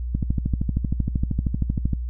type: click train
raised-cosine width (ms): 5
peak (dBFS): -10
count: 24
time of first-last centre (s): 0.15-1.933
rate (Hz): 12.9
effects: noise-tail reverb RT60 0.1 s tail -21 dB re dry + added 60 Hz sine -25 dBFS peak until 2.09 s